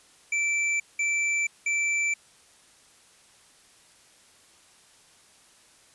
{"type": "tone bursts", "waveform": "square", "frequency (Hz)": 2332, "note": "D7", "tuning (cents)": -13, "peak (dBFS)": -24, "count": 3, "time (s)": [0.32, 2.14], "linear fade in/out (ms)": 5, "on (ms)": 480, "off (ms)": 190, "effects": ["white hiss -57 dBFS RMS until 5.94 s", "resampled to 24000 Hz"]}